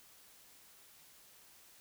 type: silence
effects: white hiss -61 dBFS RMS until 1.8 s